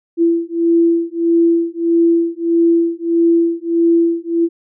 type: beating tone pair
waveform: sine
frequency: 335.2 / 336.8 Hz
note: E4 / E4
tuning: +29 / +37 cents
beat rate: 1.6 Hz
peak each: -14 dBFS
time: 0.17-4.49 s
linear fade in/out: 50 ms
effects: none